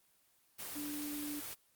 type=tone in noise; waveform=sine; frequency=293.8 Hz; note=D4; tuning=1 cent sharp; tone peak=-40 dBFS; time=0.75-1.41 s; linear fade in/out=20 ms; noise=white; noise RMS=-44 dBFS; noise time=0.58-1.55 s; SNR=+1 dB; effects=white hiss -71 dBFS RMS until 1.75 s + Opus 24 kbps